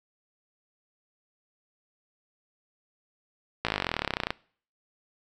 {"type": "slowing click train", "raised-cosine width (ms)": 0.3, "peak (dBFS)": -10, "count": 27, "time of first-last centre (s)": [3.65, 4.305], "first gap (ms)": 17, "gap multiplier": 1.03, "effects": ["noise-tail reverb RT60 0.5 s tail -23 dB re dry"]}